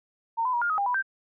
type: tone with pitch steps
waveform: sine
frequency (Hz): 915 / 1009 / 955 / 1412 / 1264 / 803 / 986 / 1567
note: A#5 / B5 / A#5 / F6 / D#6 / G5 / B5 / G6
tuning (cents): -32 / +37 / +42 / +19 / +27 / +41 / -3 / -1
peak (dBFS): -23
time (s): 0.37-1.026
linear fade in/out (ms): 20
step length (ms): 82
effects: none